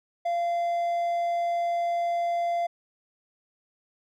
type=tone; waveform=triangle; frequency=689 Hz; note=F5; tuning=24 cents flat; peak=-22 dBFS; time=0.25-2.67 s; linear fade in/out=10 ms; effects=none